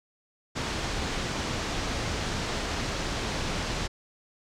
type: low-pass noise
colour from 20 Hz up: pink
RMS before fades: -31 dBFS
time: 0.55-3.88 s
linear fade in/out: 20 ms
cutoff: 6700 Hz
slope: 24 dB/octave
effects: none